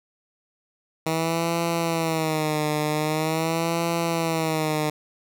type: tone with vibrato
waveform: 10% pulse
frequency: 159.6 Hz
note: D#3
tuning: 44 cents sharp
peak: -14 dBFS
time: 1.06-4.9 s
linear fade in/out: 5 ms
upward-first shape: sine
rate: 0.44 Hz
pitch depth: 94 cents each way
effects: none